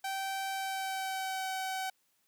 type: tone with pitch glide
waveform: sawtooth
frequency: 775 to 759.5 Hz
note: G5 to F#5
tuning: -20 to +45 cents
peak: -30 dBFS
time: 0.04-1.9 s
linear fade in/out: 5 ms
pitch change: -35 cents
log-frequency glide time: 0.49-1.48 s
effects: white hiss -74 dBFS RMS until 2.27 s + high-pass 100 Hz 12 dB/octave